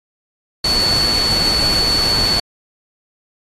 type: tone in noise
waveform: sine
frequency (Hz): 4445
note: C#8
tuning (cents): +4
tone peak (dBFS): -14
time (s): 0.64-2.4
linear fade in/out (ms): 5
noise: pink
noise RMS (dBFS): -22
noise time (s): 0.64-2.4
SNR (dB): +5
effects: AAC 32 kbps